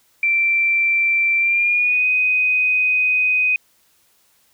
sine tone with pitch glide, 2348 to 2502 Hz, D7 to D#7, -1 to +9 cents, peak -14 dBFS, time 0.23-3.56 s, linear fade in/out 2 ms, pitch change +110 cents, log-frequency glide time 1.38-2.06 s, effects white hiss -59 dBFS RMS until 4.53 s

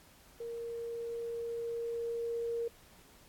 sine tone with level ramp, 466.2 Hz, A#4, in tune, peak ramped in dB -38 to -32 dBFS, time 0.4-2.68 s, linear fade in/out 5 ms, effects pink hiss -60 dBFS RMS until 3.28 s + AAC 64 kbps

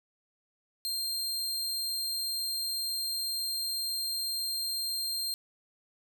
sawtooth tone, 4186 Hz, C8, in tune, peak -28 dBFS, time 0.85-5.34 s, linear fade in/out 0 ms, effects none

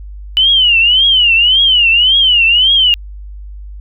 sine tone with vibrato, 2960 Hz, F#7, in tune, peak -6 dBFS, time 0.37-2.94 s, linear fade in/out 0 ms, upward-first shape triangle, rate 1.8 Hz, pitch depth 200 cents each way, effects added 50 Hz sine -26 dBFS peak until 3.8 s

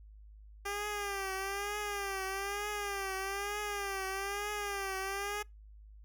10% pulse tone with vibrato, 399.2 Hz, G4, 32 cents sharp, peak -27 dBFS, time 0.65-5.43 s, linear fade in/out 10 ms, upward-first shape triangle, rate 1.1 Hz, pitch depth 87 cents each way, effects noise-tail reverb RT60 0.2 s tail -26 dB re dry + added 52 Hz sine -51 dBFS peak until 6.04 s

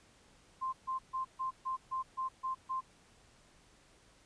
sine tone bursts, 1046.5 Hz, C6, in tune, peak -33 dBFS, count 9, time 0.61-2.81 s, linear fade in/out 20 ms, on 120 ms, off 140 ms, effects pink hiss -64 dBFS RMS until 4.25 s + resampled to 22050 Hz

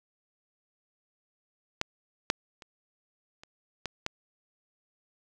clicks, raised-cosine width 0.2 ms, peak -10 / -6 / -29 / -30 / -16 / -13 dBFS, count 6, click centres 1.814 / 2.301 / 2.622 / 3.435 / 3.857 / 4.064 s, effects none

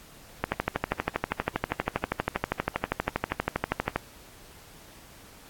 click train, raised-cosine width 0.5 ms, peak -9 dBFS, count 45, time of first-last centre 0.44-3.96 s, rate 12.5 Hz, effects pink hiss -51 dBFS RMS until 5.49 s + AAC 64 kbps

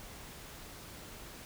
silence, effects pink hiss -49 dBFS RMS until 1.45 s

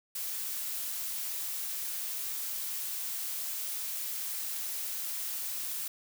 blue noise, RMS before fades -36 dBFS, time 0.15-5.88 s, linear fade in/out 5 ms, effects none

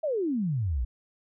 sine exponential sweep, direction down, 659 to 54.3 Hz, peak -25 dBFS, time 0.03-0.85 s, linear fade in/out 10 ms, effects none

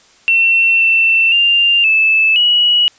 sine tone with pitch steps, 2703 / 2682 / 2793 / 2623 / 2925 Hz, E7 / E7 / F7 / E7 / F#7, +43 / +29 / -1 / -9 / -21 cents, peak -8 dBFS, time 0.28-2.88 s, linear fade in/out 0 ms, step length 520 ms, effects white hiss -48 dBFS RMS until 2.98 s + resampled to 16000 Hz

